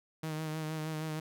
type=tone with vibrato; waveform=sawtooth; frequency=156.5 Hz; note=D#3; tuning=10 cents sharp; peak=-31 dBFS; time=0.23-1.2 s; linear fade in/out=5 ms; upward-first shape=sine; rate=6.4 Hz; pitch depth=29 cents each way; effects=none

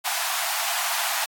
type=high-pass noise; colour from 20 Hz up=pink; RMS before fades=-26 dBFS; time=0.04-1.26 s; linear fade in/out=20 ms; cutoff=660 Hz; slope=96 dB/octave; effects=AAC 64 kbps

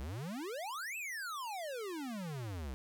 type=exponential two-way sweep; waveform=square; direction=up then down; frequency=61 to 2694 to 61 Hz; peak=-40 dBFS; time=0-2.74 s; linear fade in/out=0 ms; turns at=0.97 s; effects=none

